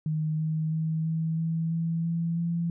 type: tone with pitch steps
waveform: sine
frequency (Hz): 155.56 / 157.46 / 159.38 / 161.33 / 163.29 / 165.29 / 167.3 / 169.35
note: D#3 / D#3 / D#3 / E3 / E3 / E3 / E3 / E3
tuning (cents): 0 / +21 / +42 / -37 / -16 / +5 / +26 / +47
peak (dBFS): -25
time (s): 0.06-2.7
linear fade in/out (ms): 2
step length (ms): 330
effects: none